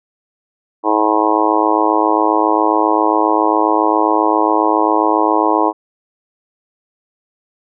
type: harmonic tone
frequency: 107.4 Hz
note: A2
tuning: 41 cents flat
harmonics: 3 / 4 / 5 / 6 / 7 / 8 / 9 / 10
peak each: -17 / -20 / -22 / -22 / -20 / -19 / -17 / -20 dBFS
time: 0.83-5.73 s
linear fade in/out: 50 ms
effects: none